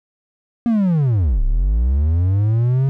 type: linear two-way sweep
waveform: triangle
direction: down then up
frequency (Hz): 240.9 to 30.87 to 138.2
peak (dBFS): -11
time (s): 0.66-2.89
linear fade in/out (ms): 0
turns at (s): 1.43
effects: none